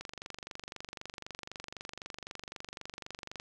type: click train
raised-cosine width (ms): 0.2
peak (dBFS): -24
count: 82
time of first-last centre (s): 0.01-3.399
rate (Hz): 23.9
effects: none